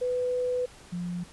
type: tone pair in turn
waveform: sine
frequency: 498.1 / 176.1 Hz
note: B4 / F3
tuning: +15 / +15 cents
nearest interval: octave + tritone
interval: 1800 cents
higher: first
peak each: -25 / -30 dBFS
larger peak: first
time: 0.01-0.66 / 0.92-1.24 s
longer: first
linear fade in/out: 10 ms
effects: pink hiss -51 dBFS RMS until 1.32 s + resampled to 24000 Hz